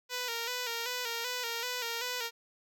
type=tone with vibrato; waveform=5% pulse; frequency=479.9 Hz; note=B4; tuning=50 cents flat; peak=-22 dBFS; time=0.09-2.31 s; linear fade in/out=50 ms; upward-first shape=square; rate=2.6 Hz; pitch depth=59 cents each way; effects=none